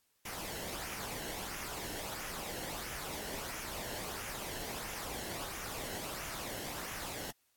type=noise with flanger; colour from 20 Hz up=pink; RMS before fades=-42 dBFS; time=0.25-7.31 s; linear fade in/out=5 ms; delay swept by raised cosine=0.23 to 0.85 ms; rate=1.5 Hz; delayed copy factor=-0.5; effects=white hiss -75 dBFS RMS until 7.56 s + AAC 64 kbps